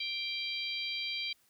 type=harmonic tone with a mistuned harmonic; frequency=784 Hz; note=G5; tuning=in tune; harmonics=3 / 4 / 5 / 6; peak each=-38 / -39 / -40 / -41 dBFS; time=0-1.33 s; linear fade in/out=5 ms; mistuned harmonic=4; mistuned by=+26 cents; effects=white hiss -69 dBFS RMS until 1.49 s